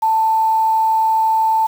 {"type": "tone with quantisation", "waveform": "sine", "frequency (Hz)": 886, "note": "A5", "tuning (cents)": 12, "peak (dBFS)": -12, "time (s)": [0.02, 1.67], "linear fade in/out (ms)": 10, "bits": 6, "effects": []}